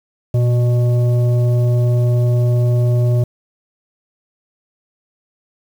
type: tone with frequency modulation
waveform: sine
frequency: 119.7 Hz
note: A#2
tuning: 46 cents sharp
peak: -11 dBFS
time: 0.34-3.24 s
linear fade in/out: 5 ms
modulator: 489 Hz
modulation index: 0.38
effects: 7-bit